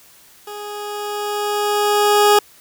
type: tone with level ramp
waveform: 20% pulse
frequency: 414.6 Hz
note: G#4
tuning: 3 cents flat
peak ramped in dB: -25 to -4 dBFS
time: 0.47-2.39 s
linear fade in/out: 5 ms
effects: white hiss -48 dBFS RMS until 2.6 s